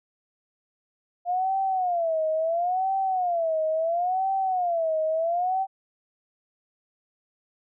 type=tone with vibrato; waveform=sine; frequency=698 Hz; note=F5; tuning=1 cent flat; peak=-22 dBFS; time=1.25-5.67 s; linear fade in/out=50 ms; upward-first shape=sine; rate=0.73 Hz; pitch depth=180 cents each way; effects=none